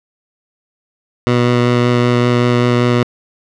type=tone with vibrato; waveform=15% pulse; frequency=121.9 Hz; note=B2; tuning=22 cents flat; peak=-4 dBFS; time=1.27-3.03 s; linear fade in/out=0 ms; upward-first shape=sine; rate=5.2 Hz; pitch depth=10 cents each way; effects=low-pass 4000 Hz 12 dB/octave